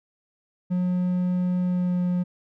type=tone with pitch glide; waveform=triangle; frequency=180.4 to 178.74 Hz; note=F#3 to F3; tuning=-44 to +40 cents; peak=-19 dBFS; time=0.7-2.24 s; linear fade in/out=20 ms; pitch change=-16 cents; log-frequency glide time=1.64-2 s; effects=none